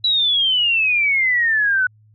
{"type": "exponential sweep", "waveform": "sine", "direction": "down", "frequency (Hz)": [3957, 1480], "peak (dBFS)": -14, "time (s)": [0.04, 1.87], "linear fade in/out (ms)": 5, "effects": ["added 107 Hz sine -49 dBFS peak until 2.14 s", "AAC 64 kbps"]}